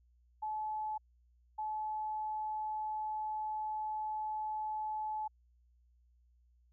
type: tone bursts at uneven times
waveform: sine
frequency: 860 Hz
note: A5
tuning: 40 cents flat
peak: -35 dBFS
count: 2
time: 0.42-0.98 / 1.58-5.28 s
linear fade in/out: 10 ms
effects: added 60 Hz sine -65 dBFS peak until 6.72 s